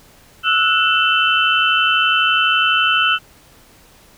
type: tone cluster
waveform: sine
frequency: 1314 / 1466 / 2664 / 3046 Hz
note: E6 / F#6 / E7 / F#7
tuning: -6 / -16 / +18 / +50 cents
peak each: -18 dBFS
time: 0.43-3.19 s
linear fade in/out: 50 ms
effects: pink hiss -48 dBFS RMS until 4.17 s